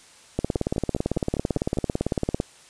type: two click trains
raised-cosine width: 2 ms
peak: -15 / -9 dBFS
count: 7 / 37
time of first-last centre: 0.56-1.772 / 0.39-2.401 s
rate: 4.95 / 17.9 Hz
effects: white hiss -51 dBFS RMS until 2.69 s + resampled to 22050 Hz